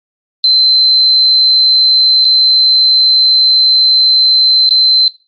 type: tone with dropouts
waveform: sine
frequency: 4084 Hz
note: C8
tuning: 43 cents flat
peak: -5 dBFS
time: 0.44-5.08 s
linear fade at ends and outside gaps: 1 ms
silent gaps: 2.246-2.251 / 4.692-4.708 s
effects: noise-tail reverb RT60 0.3 s tail -18 dB re dry + MP3 48 kbps